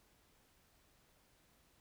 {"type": "silence", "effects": ["pink hiss -71 dBFS RMS until 1.8 s"]}